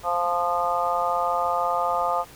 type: harmonic tone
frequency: 174.61 Hz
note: F3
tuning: in tune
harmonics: 3 / 4 / 5 / 6 / 7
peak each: -29 / -26 / -27 / -32 / -26 dBFS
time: 0.03-2.25 s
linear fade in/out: 50 ms
effects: pink hiss -47 dBFS RMS until 2.35 s